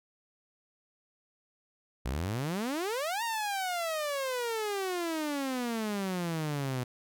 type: exponential two-way sweep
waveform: sawtooth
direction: up then down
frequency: 57.2 to 943 to 123.1 Hz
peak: -27 dBFS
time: 2.05-6.84 s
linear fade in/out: 10 ms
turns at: 3.23 s
effects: none